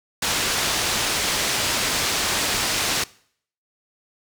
white low-pass noise, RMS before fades -23 dBFS, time 0.22-3.04 s, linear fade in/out 5 ms, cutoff 6300 Hz, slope 12 dB/octave, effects noise-tail reverb RT60 0.6 s tail -22 dB re dry

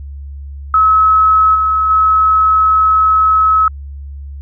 sine tone with level steps, 1288 Hz, E6, 41 cents flat, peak -6 / -10 / -7 dBFS, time 0.74-3.68 s, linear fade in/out 2 ms, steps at 1.54 / 1.89 s, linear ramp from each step 20 ms, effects added 70 Hz sine -25 dBFS peak until 4.41 s

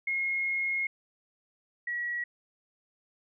sine tone pair in turn, 2155 / 1921.2 Hz, C#7 / B6, -49 / -48 cents, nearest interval major second, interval 199 cents, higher first, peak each -27 / -30 dBFS, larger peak first, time 0.07-0.87 / 1.87-2.24 s, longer first, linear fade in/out 5 ms, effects none

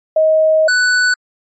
sine / square tone pair in turn, 630 / 1488.9 Hz, D#5 / F#6, +21 / +10 cents, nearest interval octave + minor third, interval 1489 cents, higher second, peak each -8 / -11 dBFS, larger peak first, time 0.16-0.68 / 0.68-1.14 s, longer first, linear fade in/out 5 ms, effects MP3 32 kbps

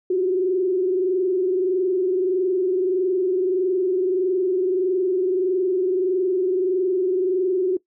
sine tone with frequency modulation, 370 Hz, F#4, in tune, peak -17 dBFS, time 0.1-7.77 s, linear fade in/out 5 ms, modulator 21.6 Hz, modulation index 0.73, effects noise-tail reverb RT60 0.1 s tail -19 dB re dry

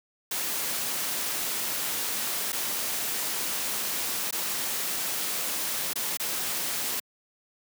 white noise with dropouts, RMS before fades -30 dBFS, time 0.31-7 s, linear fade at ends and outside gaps 5 ms, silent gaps 2.522-2.528 / 4.31-4.325 / 5.934-5.956 / 6.172-6.197 s, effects high-pass 150 Hz 12 dB/octave

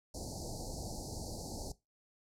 pink band-stop noise, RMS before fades -42 dBFS, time 0.14-1.72 s, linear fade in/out 5 ms, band 880 to 4300 Hz, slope 96 dB/octave, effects noise-tail reverb RT60 0.2 s tail -18 dB re dry + low-pass 9000 Hz 12 dB/octave

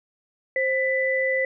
sine tone pair together, 526.1 / 1990 Hz, C5 / B6, +9 / +13 cents, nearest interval octave + major seventh, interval 2304 cents, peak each -23 dBFS, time 0.56-1.45 s, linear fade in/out 2 ms, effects none

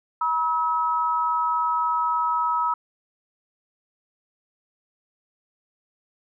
sine tone pair together, 963.4 / 1287 Hz, B5 / E6, -43 / -42 cents, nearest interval perfect fourth, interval 501 cents, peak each -23 dBFS, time 0.21-2.74 s, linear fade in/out 5 ms, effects none

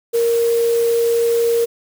sine tone in noise, 466.2 Hz, A#4, in tune, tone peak -13 dBFS, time 0.13-1.66 s, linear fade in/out 20 ms, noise white, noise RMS -31 dBFS, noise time 0.13-1.66 s, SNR +15 dB, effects none

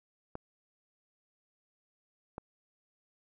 clicks, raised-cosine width 1 ms, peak -25 dBFS, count 2, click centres 0.354 / 2.381 s, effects none

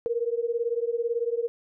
sine beating tone pair, 461.6 / 479.6 Hz, A#4 / A#4, -17 / +49 cents, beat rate 18 Hz, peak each -27 / -28 dBFS, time 0.06-1.48 s, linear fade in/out 0 ms, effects none

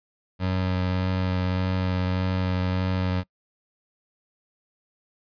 25% pulse tone with vibrato, 92.3 Hz, F#2, 4 cents flat, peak -19 dBFS, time 0.39-3.24 s, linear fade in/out 50 ms, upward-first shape sine, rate 1.7 Hz, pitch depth 14 cents each way, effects noise-tail reverb RT60 0.1 s tail -24 dB re dry + resampled to 11025 Hz

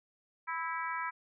harmonic tone with a mistuned harmonic, 327.1 Hz, E4, 13 cents flat, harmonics 3 / 4 / 5 / 6 / 7, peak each -37 / -39 / -41 / -43 / -44 dBFS, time 0.47-1.11 s, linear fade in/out 20 ms, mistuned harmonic 3, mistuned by +20 cents, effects none

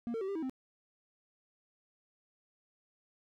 triangle tone with pitch steps, 235.6 / 452.6 / 383.2 / 397.2 / 322 / 260.8 Hz, A#3 / A4 / G4 / G4 / E4 / C4, +19 / +49 / -39 / +23 / -41 / -5 cents, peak -32 dBFS, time 0.07-0.496 s, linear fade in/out 0 ms, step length 71 ms, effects none

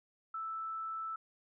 sine tone, 1318.5 Hz, E6, in tune, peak -37 dBFS, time 0.34-1.16 s, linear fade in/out 5 ms, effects none

